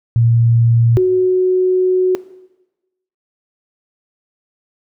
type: tone pair in turn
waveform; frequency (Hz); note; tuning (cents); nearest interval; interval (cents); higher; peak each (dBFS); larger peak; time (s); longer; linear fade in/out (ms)
sine; 116.54 / 369.3; A#2 / F#4; 0 / -3; octave + minor sixth; 1997; second; -9; neither; 0.16-0.97 / 0.97-2.15; second; 0
effects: noise-tail reverb RT60 1.0 s tail -17 dB re dry